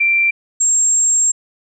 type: tone pair in turn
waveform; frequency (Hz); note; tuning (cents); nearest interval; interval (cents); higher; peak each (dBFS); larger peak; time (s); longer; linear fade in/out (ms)
sine; 2357 / 7483; D7 / A#8; +6 / +6; octave + minor sixth; 2000; second; -11; neither; 0-0.31 / 0.6-1.32; second; 10
effects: none